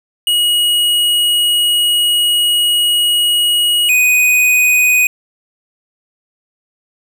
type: tone pair in turn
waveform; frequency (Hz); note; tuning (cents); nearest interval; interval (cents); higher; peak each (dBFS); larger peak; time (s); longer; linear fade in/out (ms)
square; 2900 / 2491; F#7 / D#7; -35 / +1; minor third; 264; first; -11 / -9; second; 0.27-3.89 / 3.89-5.07; first; 2
effects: none